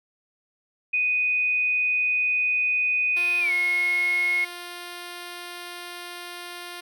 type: tone with pitch glide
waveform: sine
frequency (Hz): 2489 to 2167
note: D#7 to C#7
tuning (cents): 0 to -40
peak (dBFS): -20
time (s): 0.93-4.45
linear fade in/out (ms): 10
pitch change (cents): -240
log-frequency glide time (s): 3.4-3.52
type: tone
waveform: 5% pulse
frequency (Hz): 351.4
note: F4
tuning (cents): +11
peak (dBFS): -24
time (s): 3.16-6.81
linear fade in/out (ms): 10
effects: none